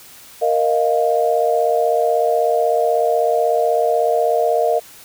sine chord, Bb suspended fourth, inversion none, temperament equal, 466.2 / 622.3 / 698.5 Hz, Bb4 / Eb5 / F5, 0 / 0 / 0 cents, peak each -18 dBFS, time 0.41-4.8 s, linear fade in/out 20 ms, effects white hiss -42 dBFS RMS until 5.04 s

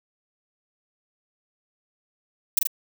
violet noise with echo, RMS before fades -17 dBFS, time 2.57-2.59 s, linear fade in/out 5 ms, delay 41 ms, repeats 2, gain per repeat -3 dB, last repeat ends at 2.672 s, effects none

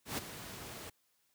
pink noise with ADSR envelope, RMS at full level -35 dBFS, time 0.05-0.9 s, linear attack 130 ms, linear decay 13 ms, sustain -11 dB, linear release 10 ms, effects white hiss -75 dBFS RMS until 1.34 s + high-pass 80 Hz 12 dB/octave

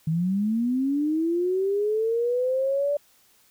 sine linear sweep, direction up, 154.4 to 584 Hz, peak -21 dBFS, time 0.07-2.97 s, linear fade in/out 5 ms, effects white hiss -60 dBFS RMS until 3.5 s

